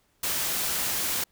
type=noise; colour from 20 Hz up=white; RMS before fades=-28 dBFS; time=0.23-1.24 s; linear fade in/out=5 ms; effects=pink hiss -68 dBFS RMS until 1.31 s